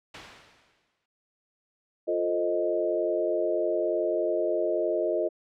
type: noise with exponential decay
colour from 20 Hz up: white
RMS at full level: -35 dBFS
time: 0.14-1.06 s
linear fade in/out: 5 ms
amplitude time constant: 200 ms
type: chord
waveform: sine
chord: F dominant seventh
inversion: none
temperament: equal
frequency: 349.2 / 440 / 523.3 / 622.3 Hz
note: F4 / A4 / C5 / Eb5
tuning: 0 / 0 / 0 / 0 cents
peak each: -29 / -31 / -33 / -27 dBFS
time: 2.07-5.29 s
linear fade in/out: 20 ms
effects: low-pass 3000 Hz 12 dB/octave